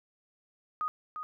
sine tone with echo, 1244.5 Hz, D#6, in tune, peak -29 dBFS, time 0.81-0.88 s, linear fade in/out 0 ms, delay 350 ms, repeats 1, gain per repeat -7 dB, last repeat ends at 1.23 s, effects none

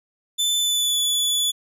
sawtooth tone with pitch glide, 3520 to 3446 Hz, A7 to A7, 0 to -37 cents, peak -16 dBFS, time 0.38-1.52 s, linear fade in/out 20 ms, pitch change -37 cents, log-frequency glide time 0.58-0.99 s, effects resampled to 32000 Hz

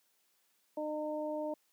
harmonic tone, 304.2 Hz, D#4, 39 cents flat, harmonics 1 / 2 / 3, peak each -39 / -36 / -44 dBFS, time 0.77-1.54 s, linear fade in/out 5 ms, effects white hiss -74 dBFS RMS until 1.72 s + high-pass 200 Hz 12 dB/octave

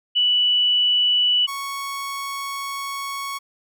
sine / sawtooth tone pair in turn, 2960 / 1108.7 Hz, F#7 / C#6, 0 / 0 cents, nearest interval octave + perfect fourth, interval 1700 cents, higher first, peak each -15 / -23 dBFS, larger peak first, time 0.15-1.47 / 1.47-3.39 s, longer second, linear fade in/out 20 ms, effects none

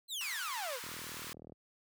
sawtooth exponential sweep, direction down, 4218 to 451.9 Hz, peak -34 dBFS, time 0.08-0.8 s, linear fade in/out 50 ms
pink high-pass noise, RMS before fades -45 dBFS, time 0.21-1.33 s, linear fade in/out 0 ms, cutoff 970 Hz, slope 48 dB/octave
click train, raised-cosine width 2 ms, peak -37 dBFS, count 28, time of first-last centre 0.84-1.522 s, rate 39.6 Hz
effects high-pass 80 Hz 12 dB/octave

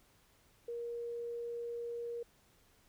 sine tone, 471.8 Hz, A#4, 21 cents sharp, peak -38 dBFS, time 0.68-2.23 s, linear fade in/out 5 ms, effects pink hiss -68 dBFS RMS until 2.88 s

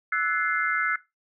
sine chord, F# half-diminished seventh, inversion third, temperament equal with one note detuned, 1318.5 / 1480 / 1714.8 / 2093 Hz, E6 / F#6 / A6 / C7, 0 / 0 / -45 / 0 cents, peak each -28 / -27 / -28 / -28 dBFS, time 0.12-0.96 s, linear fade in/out 5 ms, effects noise-tail reverb RT60 0.2 s tail -17 dB re dry

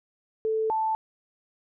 sine tone pair in turn, 440 / 880 Hz, A4 / A5, 0 / 0 cents, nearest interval octave, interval 1200 cents, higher second, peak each -23 dBFS, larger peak neither, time 0.45-0.7 / 0.7-0.95 s, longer neither, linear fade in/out 0 ms, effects none

